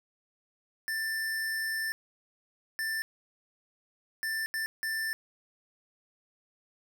square tone bursts at uneven times, 1775 Hz, A6, 15 cents sharp, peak -31 dBFS, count 5, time 0.88-1.92 / 2.79-3.02 / 4.23-4.46 / 4.54-4.66 / 4.83-5.13 s, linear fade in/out 0 ms, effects none

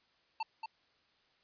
square tone with echo, 890 Hz, A5, 20 cents sharp, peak -34 dBFS, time 0.4-0.43 s, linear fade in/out 5 ms, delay 230 ms, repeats 1, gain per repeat -5 dB, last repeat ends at 0.66 s, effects white hiss -71 dBFS RMS until 1.43 s + resampled to 11025 Hz

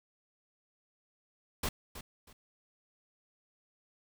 pink noise with echo, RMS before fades -33 dBFS, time 1.63-1.69 s, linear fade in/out 5 ms, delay 320 ms, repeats 2, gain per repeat -12 dB, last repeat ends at 2.33 s, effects none

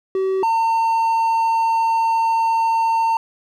triangle tone pair in turn, 381.4 / 907.1 Hz, G4 / A#5, -47 / -47 cents, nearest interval octave + minor third, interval 1500 cents, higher second, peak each -15 / -13 dBFS, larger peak second, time 0.15-0.43 / 0.43-3.17 s, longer second, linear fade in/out 2 ms, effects none

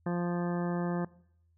harmonic tone, 174.61 Hz, F3, in tune, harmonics 1 / 2 / 3 / 4 / 5 / 6 / 7 / 9 / 10, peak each -30 / -36 / -40 / -42 / -44 / -46 / -47 / -49 / -50 dBFS, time 0.06-1.05 s, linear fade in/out 5 ms, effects noise-tail reverb RT60 0.7 s tail -22 dB re dry + added 83 Hz sine -65 dBFS peak until 1.57 s

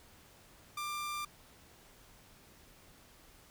sawtooth tone, 1188 Hz, D6, 20 cents sharp, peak -33 dBFS, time 0.77-1.25 s, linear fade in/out 5 ms, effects pink hiss -60 dBFS RMS until 3.5 s

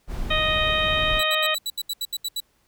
brown noise, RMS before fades -29 dBFS, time 0.07-1.23 s, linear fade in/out 50 ms
harmonic tone, 622.3 Hz, D#5, in tune, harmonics 1 / 2 / 3 / 4 / 5 / 6, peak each -27 / -27 / -27 / -27 / -27 / -27 dBFS, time 0.3-1.55 s, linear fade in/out 10 ms
sawtooth tone bursts, 3939 Hz, B7, 5 cents flat, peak -22 dBFS, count 11, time 1.19-2.403 s, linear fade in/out 5 ms, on 43 ms, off 74 ms
effects pink hiss -65 dBFS RMS until 2.67 s

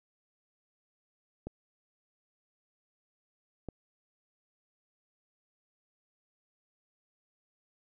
clicks, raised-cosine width 2 ms, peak -25 dBFS, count 2, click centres 1.47 / 3.687 s, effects none

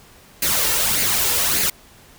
white noise with flanger, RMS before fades -19 dBFS, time 0.42-1.7 s, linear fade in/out 5 ms, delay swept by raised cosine 0.44 to 2.24 ms, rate 1.7 Hz, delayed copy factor +0.55, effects pink hiss -48 dBFS RMS until 2.18 s

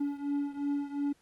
triangle beating tone pair, 284.4 / 287.2 Hz, C#4 / D4, +45 / -39 cents, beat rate 2.8 Hz, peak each -30 / -33 dBFS, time 0-1.13 s, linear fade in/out 10 ms, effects pink hiss -68 dBFS RMS until 1.21 s + Opus 32 kbps

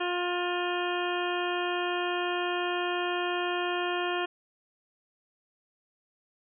harmonic tone, 354.3 Hz, F4, 25 cents sharp, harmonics 1 / 2 / 3 / 4 / 5 / 7 / 8 / 9, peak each -31 / -34 / -36 / -37 / -38 / -39 / -40 / -41 dBFS, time 0-4.26 s, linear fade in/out 10 ms, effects none

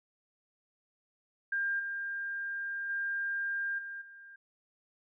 sine tone with level steps, 1600 Hz, G6, 35 cents sharp, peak -29 / -34 / -31 / -39 / -49 dBFS, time 1.52-4.36 s, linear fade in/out 5 ms, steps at 1.79 / 2.89 / 3.78 / 4.01 s, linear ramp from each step 10 ms, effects none

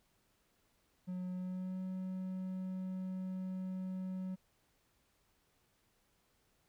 triangle tone with pitch glide, 182.2 to 186.46 Hz, F#3 to F#3, -26 to +14 cents, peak -36 dBFS, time 1.07-4.36 s, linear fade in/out 20 ms, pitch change +40 cents, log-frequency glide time 1.32-1.8 s, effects pink hiss -75 dBFS RMS until 6.68 s

